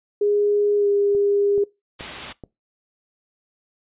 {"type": "tone with pitch glide", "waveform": "sine", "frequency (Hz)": [412, 404.7], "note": ["G#4", "G#4"], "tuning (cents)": [-14, -45], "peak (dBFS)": -16, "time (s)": [0.21, 1.64], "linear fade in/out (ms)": 5, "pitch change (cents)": -31, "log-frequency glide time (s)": [0.77, 0.87]}
{"type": "click train", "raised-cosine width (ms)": 2, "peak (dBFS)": -23, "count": 4, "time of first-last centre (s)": [1.15, 2.438], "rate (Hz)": 2.33}
{"type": "noise", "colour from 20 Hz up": "white", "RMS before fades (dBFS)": -30, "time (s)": [1.99, 2.33], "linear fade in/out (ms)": 10}
{"effects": ["noise-tail reverb RT60 0.2 s tail -21 dB re dry", "resampled to 8000 Hz"]}